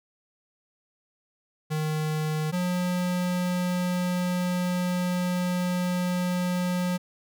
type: tone pair in turn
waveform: square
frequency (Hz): 154.7 / 179.58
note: D#3 / F3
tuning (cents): -10 / +49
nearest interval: minor third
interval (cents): 259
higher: second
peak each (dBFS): -26 / -25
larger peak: second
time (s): 1.7-2.52 / 2.52-6.98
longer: second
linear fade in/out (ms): 20
effects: none